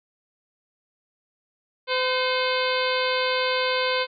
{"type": "harmonic tone with a mistuned harmonic", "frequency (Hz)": 511, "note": "C5", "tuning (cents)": -41, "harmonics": [1, 2, 3, 4, 5, 6, 7, 8, 9], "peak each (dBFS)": [-25, -28, -30, -31, -32, -33, -33, -34, -35], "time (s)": [1.87, 4.07], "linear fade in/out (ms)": 50, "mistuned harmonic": 4, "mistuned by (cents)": 81, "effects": []}